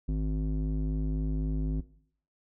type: tone with low-pass filter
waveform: square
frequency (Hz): 51.91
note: G#1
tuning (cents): 0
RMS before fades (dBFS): -29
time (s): 0.08-1.81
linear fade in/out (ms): 10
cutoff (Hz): 250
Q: 1.9
effects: noise-tail reverb RT60 0.6 s tail -18 dB re dry